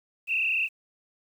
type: tone with frequency modulation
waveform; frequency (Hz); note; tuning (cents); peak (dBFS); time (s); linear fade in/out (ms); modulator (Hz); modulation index
sine; 2637; E7; 0; -23; 0.27-0.69; 50; 32.8; 3.7
effects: 9-bit